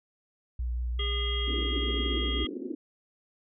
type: tone with vibrato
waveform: sine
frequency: 60.3 Hz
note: B1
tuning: 41 cents flat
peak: -28 dBFS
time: 0.59-2.45 s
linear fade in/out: 5 ms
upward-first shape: triangle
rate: 5.6 Hz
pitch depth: 23 cents each way
type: harmonic tone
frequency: 407.8 Hz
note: G#4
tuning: 32 cents flat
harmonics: 1 / 3 / 5 / 7 / 8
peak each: -39 / -42 / -40 / -43 / -32 dBFS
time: 0.99-2.47 s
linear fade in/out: 5 ms
type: band-pass noise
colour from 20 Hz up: pink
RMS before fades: -36 dBFS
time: 1.47-2.75 s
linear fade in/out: 10 ms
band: 250 to 400 Hz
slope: 48 dB/octave
effects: none